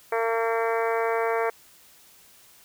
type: harmonic tone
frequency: 227.8 Hz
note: A#3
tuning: 40 cents flat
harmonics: 2 / 3 / 4 / 5 / 6 / 7 / 8 / 9 / 10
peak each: -25 / -29 / -31 / -33 / -35 / -36 / -37 / -38 / -39 dBFS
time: 0.12-1.5 s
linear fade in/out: 5 ms
effects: white hiss -54 dBFS RMS until 2.64 s